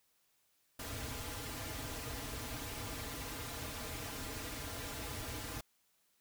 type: noise with comb filter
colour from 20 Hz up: pink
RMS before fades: -43 dBFS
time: 0.79-5.61 s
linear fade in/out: 5 ms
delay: 5.4 ms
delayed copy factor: -0.95
effects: white hiss -75 dBFS RMS until 6.2 s